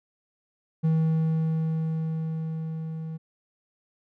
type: tone with level ramp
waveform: triangle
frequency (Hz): 160.2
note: E3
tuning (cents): -49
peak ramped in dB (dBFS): -17 to -30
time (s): 0.83-3.18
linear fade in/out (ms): 20
effects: none